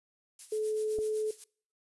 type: noise with tremolo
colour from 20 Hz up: violet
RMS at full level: -41 dBFS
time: 0.39-1.44 s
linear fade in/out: 2 ms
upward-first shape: sine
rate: 7.9 Hz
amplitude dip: 70%
type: tone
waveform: sine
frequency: 430.8 Hz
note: A4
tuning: 37 cents flat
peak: -29 dBFS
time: 0.52-1.31 s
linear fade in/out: 5 ms
type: clicks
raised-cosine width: 2 ms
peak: -30 dBFS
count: 2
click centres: 0.986 / 0.989 s
effects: noise-tail reverb RT60 0.5 s tail -25 dB re dry + resampled to 24000 Hz